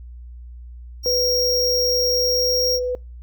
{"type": "tone", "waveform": "square", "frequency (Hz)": 5588, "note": "F8", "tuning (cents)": 0, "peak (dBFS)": -19, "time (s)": [1.03, 2.8], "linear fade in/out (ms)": 50}
{"type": "tone with pitch glide", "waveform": "sine", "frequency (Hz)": [493.9, 498.5], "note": ["B4", "B4"], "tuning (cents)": [0, 16], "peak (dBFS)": -20, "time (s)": [1.06, 2.95], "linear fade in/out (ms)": 0, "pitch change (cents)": 16, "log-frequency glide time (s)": [2.13, 2.68]}
{"effects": ["noise-tail reverb RT60 0.3 s tail -25 dB re dry", "added 60 Hz sine -35 dBFS peak until 3.22 s"]}